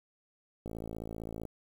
click train, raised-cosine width 2 ms, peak -27 dBFS, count 45, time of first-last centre 0.66-1.453 s, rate 55.5 Hz, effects 9-bit

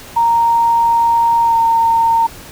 sine tone with pitch glide, 929 to 915.7 Hz, A#5 to A#5, -6 to -31 cents, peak -9 dBFS, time 0.16-2.27 s, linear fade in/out 10 ms, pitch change -25 cents, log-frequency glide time 1.44-1.56 s, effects pink hiss -35 dBFS RMS until 2.51 s

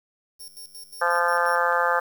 10% pulse tone with tremolo, 5500 Hz, F8, 27 cents flat, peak -32 dBFS, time 0.39-1.6 s, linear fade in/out 20 ms, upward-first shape square, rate 5.6 Hz, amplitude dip 75%
harmonic tone, 173 Hz, F3, 16 cents flat, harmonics 3 / 4 / 5 / 6 / 7 / 8 / 9 / 10, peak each -26 / -30 / -26 / -30 / -25 / -30 / -26 / -31 dBFS, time 1.01-2 s, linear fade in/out 10 ms
clicks, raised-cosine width 0.3 ms, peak -31 dBFS, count 8, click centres 1.075 / 1.156 / 1.329 / 1.379 / 1.455 / 1.492 / 1.558 / 1.725 s
effects 8-bit

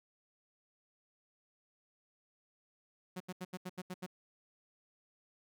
sawtooth tone bursts, 182.9 Hz, F#3, 20 cents flat, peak -36 dBFS, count 8, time 3.16-4.065 s, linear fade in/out 10 ms, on 44 ms, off 79 ms, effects none

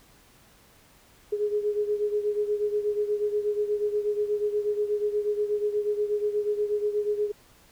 sine beating tone pair, 415.3 / 423.6 Hz, G#4 / G#4, 0 / +34 cents, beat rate 8.3 Hz, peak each -25 / -30 dBFS, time 1.32-7.32 s, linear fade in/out 10 ms, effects pink hiss -57 dBFS RMS until 7.71 s

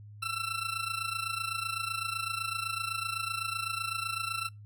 20% pulse tone with amplitude modulation, 1342 Hz, E6, 31 cents sharp, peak -24 dBFS, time 0.22-4.49 s, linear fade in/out 10 ms, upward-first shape sine, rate 27.9 Hz, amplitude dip 75%, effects noise-tail reverb RT60 0.2 s tail -25 dB re dry + added 104 Hz sine -46 dBFS peak until 4.65 s

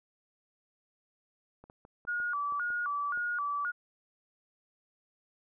clicks, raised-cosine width 1 ms, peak -38 dBFS, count 8, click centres 1.64 / 1.699 / 1.851 / 2.051 / 2.201 / 2.523 / 2.704 / 3.175 s
sine tone with vibrato, 1288 Hz, E6, 41 cents flat, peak -30 dBFS, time 2.07-3.72 s, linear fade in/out 20 ms, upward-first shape square, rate 1.9 Hz, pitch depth 190 cents each way
effects none

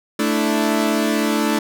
sawtooth chord, A suspended fourth, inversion none, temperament equal, 220 / 293.7 / 329.6 Hz, A3 / D4 / E4, 0 / 0 / 0 cents, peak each -16 / -17 / -19 dBFS, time 0.19-1.59 s, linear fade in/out 5 ms, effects none

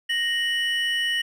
triangle tone pair together, 1864.7 / 2960 Hz, A#6 / F#7, 0 / 0 cents, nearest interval minor sixth, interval 800 cents, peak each -23 dBFS, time 0.09-1.22 s, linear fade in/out 10 ms, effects none

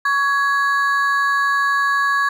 triangle ring-modulated tone, 1396 Hz, F6, 1 cent flat, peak -10 dBFS, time 0.05-2.29 s, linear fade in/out 5 ms, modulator 274 Hz, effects none

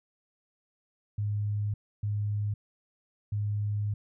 sine tone bursts at uneven times, 103.83 Hz, G#2, in tune, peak -27 dBFS, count 3, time 1.18-1.74 / 2.03-2.54 / 3.32-3.94 s, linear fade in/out 5 ms, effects none

